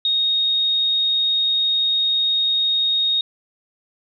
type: tone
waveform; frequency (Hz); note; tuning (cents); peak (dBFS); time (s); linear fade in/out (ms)
sine; 3729; A#7; 0; -16; 0.05-3.21; 2
effects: none